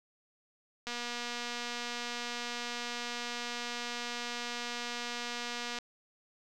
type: click train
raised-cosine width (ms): 0.2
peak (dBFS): -21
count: 1181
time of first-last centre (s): 0.87-5.787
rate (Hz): 240
effects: none